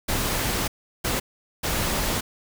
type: noise bursts at uneven times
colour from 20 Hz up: pink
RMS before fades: -25 dBFS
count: 3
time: 0.08-0.68 / 1.04-1.2 / 1.63-2.21 s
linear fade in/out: 10 ms
effects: none